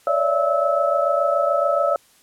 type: tone cluster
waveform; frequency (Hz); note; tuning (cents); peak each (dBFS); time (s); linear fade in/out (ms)
sine; 562 / 589 / 671 / 1302; C#5 / D5 / E5 / E6; +24 / +5 / +31 / -22; -22; 0.07-1.96; 2
effects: white hiss -55 dBFS RMS until 2.22 s + low-pass 12000 Hz 12 dB/octave